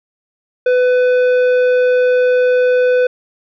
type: tone with tanh clipping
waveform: sine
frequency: 500 Hz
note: B4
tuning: 21 cents sharp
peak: -11 dBFS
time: 0.66-3.07 s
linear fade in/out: 5 ms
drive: 10 dB
effects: none